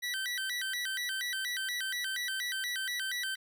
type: tone with vibrato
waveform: 25% pulse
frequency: 1739 Hz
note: A6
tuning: 21 cents flat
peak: -29 dBFS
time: 0.02-3.36 s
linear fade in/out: 20 ms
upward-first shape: square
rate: 4.2 Hz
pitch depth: 200 cents each way
effects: none